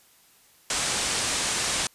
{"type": "low-pass noise", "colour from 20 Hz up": "white", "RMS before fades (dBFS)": -27, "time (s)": [0.7, 1.87], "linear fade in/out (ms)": 2, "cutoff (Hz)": 9200, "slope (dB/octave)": 48, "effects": ["white hiss -58 dBFS RMS until 1.94 s", "resampled to 32000 Hz"]}